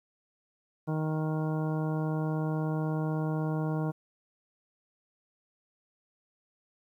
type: harmonic tone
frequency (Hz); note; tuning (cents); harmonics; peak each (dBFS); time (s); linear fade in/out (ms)
156.1; D#3; +6; 1 / 2 / 3 / 4 / 5 / 6 / 7 / 9; -29 / -35 / -39 / -41 / -43 / -45 / -46 / -48; 0.87-3.92; 20
effects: 11-bit